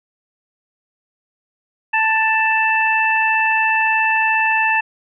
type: harmonic tone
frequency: 883 Hz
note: A5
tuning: 6 cents sharp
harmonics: 1 / 2 / 3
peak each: -18 / -18 / -18 dBFS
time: 1.93-4.81 s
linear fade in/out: 10 ms
effects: none